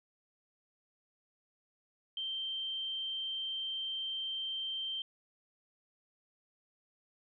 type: tone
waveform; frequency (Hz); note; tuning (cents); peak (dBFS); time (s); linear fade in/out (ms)
sine; 3136; G7; 0; -35; 2.17-5.02; 2
effects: none